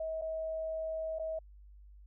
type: tone with dropouts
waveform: sine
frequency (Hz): 640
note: D#5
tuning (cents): +49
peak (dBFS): -34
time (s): 0-1.39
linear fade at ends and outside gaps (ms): 5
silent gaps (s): 0.214-0.219 / 1.187-1.195
effects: added 50 Hz sine -52 dBFS peak until 2.06 s